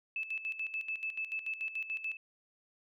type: tone with tremolo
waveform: sine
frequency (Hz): 2620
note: E7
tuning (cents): -11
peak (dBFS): -33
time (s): 0.16-2.17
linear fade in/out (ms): 2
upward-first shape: square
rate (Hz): 6.9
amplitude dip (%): 70
effects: none